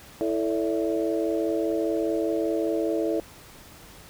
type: harmonic tone with a mistuned harmonic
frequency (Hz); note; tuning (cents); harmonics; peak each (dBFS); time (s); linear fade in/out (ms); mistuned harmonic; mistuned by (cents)
110; A2; 0; 3 / 4 / 5 / 6; -26 / -28 / -30 / -32; 0.21-3.2; 0; 5; +77
effects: pink hiss -48 dBFS RMS until 4.09 s